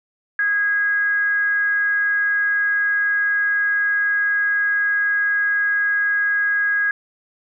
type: tone with frequency modulation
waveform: sine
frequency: 1646 Hz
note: G#6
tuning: 16 cents flat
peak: -16 dBFS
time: 0.39-6.91 s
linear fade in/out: 2 ms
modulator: 393 Hz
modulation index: 0.22
effects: none